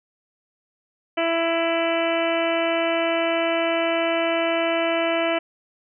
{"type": "harmonic tone", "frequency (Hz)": 332.3, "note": "E4", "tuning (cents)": 14, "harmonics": [1, 2, 3, 4, 5, 6, 7, 8, 9], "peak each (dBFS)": [-26, -22, -33, -31, -34, -33, -30, -34, -32], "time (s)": [1.17, 5.39], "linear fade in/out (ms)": 10, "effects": []}